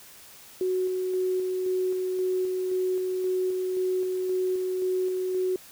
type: tone with tremolo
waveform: sine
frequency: 370 Hz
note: F#4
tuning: in tune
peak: -23 dBFS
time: 0.61-5.56 s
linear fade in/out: 2 ms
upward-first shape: square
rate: 1.9 Hz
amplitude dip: 25%
effects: white hiss -49 dBFS RMS until 5.71 s